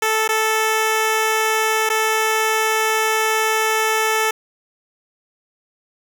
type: tone with dropouts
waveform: 10% pulse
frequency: 438.9 Hz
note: A4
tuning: 4 cents flat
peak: -8 dBFS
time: 0.02-4.31 s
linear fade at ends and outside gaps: 5 ms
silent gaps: 0.278-0.289 / 1.892-1.899 s
effects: none